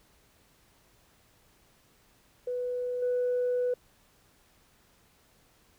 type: tone with level steps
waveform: sine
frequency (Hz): 494.7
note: B4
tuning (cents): +3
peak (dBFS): -29 / -24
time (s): 2.47-3.74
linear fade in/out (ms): 5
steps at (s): 3.02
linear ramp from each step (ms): 5
effects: tanh soft clip ceiling -22 dBFS + pink hiss -64 dBFS RMS until 5.78 s